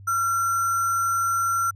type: tone with sample-and-hold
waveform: sine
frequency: 1366 Hz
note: F6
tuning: 39 cents flat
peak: -20 dBFS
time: 0.07-1.71 s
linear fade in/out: 10 ms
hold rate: 7350 Hz
effects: added 98 Hz sine -41 dBFS peak until 1.75 s + resampled to 32000 Hz